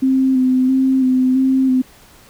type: tone with vibrato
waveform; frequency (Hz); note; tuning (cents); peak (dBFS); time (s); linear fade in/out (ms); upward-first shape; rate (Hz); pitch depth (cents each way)
sine; 260.3; C4; -9; -11; 0.02-1.82; 10; square; 1.5; 23
effects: pink hiss -46 dBFS RMS until 2.29 s